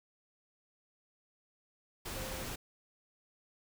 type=tone in noise; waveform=sine; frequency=523.3 Hz; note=C5; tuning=in tune; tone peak=-45 dBFS; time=2.16-2.44 s; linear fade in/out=10 ms; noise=pink; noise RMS=-41 dBFS; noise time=2.05-2.56 s; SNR=-7 dB; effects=none